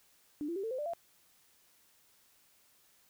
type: tone with pitch steps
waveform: sine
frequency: 295.9 / 339.9 / 390.4 / 448.5 / 515.2 / 591.8 / 679.8 Hz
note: D4 / F4 / G4 / A4 / C5 / D5 / F5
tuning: +13 / -47 / -7 / +33 / -27 / +13 / -47 cents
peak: -34 dBFS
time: 0.41-0.935 s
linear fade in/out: 0 ms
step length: 75 ms
effects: white hiss -67 dBFS RMS until 3.09 s